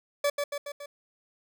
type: tone with echo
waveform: 40% pulse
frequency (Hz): 575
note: D5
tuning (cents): -37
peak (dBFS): -22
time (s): 0.24-0.3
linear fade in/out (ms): 5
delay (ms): 140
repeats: 4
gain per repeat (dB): -4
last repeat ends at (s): 0.86
effects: none